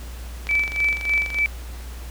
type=click train; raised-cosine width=0.2 ms; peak=-15 dBFS; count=23; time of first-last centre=0.47-1.387 s; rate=24 Hz
type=tone with tremolo; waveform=sine; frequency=2312 Hz; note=D7; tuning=28 cents flat; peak=-16 dBFS; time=0.49-1.46 s; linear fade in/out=0 ms; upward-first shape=sine; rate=3.4 Hz; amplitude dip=80%
effects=added 60 Hz sine -32 dBFS peak until 2.1 s + pink hiss -43 dBFS RMS until 2.1 s